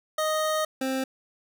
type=tone pair in turn; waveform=25% pulse; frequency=622.3 / 263.8 Hz; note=D#5 / C4; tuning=0 / +14 cents; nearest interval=octave + minor third; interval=1486 cents; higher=first; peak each=-20 / -22 dBFS; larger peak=first; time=0.18-0.65 / 0.81-1.04 s; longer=first; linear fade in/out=5 ms; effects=none